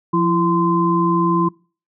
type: tone cluster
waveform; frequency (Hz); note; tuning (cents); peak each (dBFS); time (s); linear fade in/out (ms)
sine; 174.4 / 335.2 / 1034; F3 / E4 / C6; -2 / +29 / -21; -18; 0.13-1.49; 10
effects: noise-tail reverb RT60 0.4 s tail -25 dB re dry